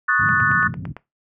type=chord; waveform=sine; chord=D# half-diminished seventh; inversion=third; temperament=equal; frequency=1108.7 / 1244.5 / 1480 / 1760 Hz; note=C#6 / D#6 / F#6 / A6; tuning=0 / 0 / 0 / 0 cents; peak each=-24 / -23 / -18 / -20 dBFS; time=0.08-0.68 s; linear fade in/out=10 ms
type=band-pass noise; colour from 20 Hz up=pink; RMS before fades=-28 dBFS; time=0.19-0.93 s; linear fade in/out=10 ms; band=110 to 190 Hz; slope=24 dB/octave
type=click train; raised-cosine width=0.5 ms; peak=-19 dBFS; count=7; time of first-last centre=0.29-0.966 s; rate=8.87 Hz
effects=noise-tail reverb RT60 0.2 s tail -19 dB re dry